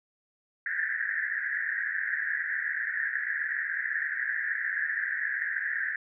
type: band-pass noise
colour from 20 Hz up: pink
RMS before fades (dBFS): -31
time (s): 0.66-5.96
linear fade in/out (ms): 2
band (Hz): 1600 to 1900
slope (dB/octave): 96
effects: none